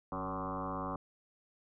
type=tone with frequency modulation; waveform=sine; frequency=659.3 Hz; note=E5; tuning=in tune; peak=-35 dBFS; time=0.12-0.96 s; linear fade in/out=2 ms; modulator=97.3 Hz; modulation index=5.8; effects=none